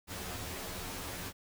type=noise with comb filter; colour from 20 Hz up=pink; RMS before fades=-41 dBFS; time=0.07-1.33 s; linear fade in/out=50 ms; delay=11 ms; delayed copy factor=+0.95; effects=none